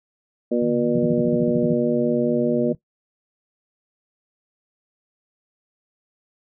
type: harmonic tone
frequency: 120 Hz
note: B2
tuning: 49 cents flat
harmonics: 2 / 3 / 4 / 5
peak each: -21 / -23 / -24 / -25 dBFS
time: 0.51-2.73 s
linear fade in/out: 10 ms
type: tone with vibrato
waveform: sine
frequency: 146.6 Hz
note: D3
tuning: 3 cents flat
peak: -30 dBFS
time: 0.62-2.75 s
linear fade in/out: 2 ms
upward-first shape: sine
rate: 4.9 Hz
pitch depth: 150 cents each way
type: tone bursts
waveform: sine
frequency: 170 Hz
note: F3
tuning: 46 cents flat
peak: -21 dBFS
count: 11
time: 0.95-1.737 s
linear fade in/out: 5 ms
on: 37 ms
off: 38 ms
effects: noise-tail reverb RT60 0.1 s tail -17 dB re dry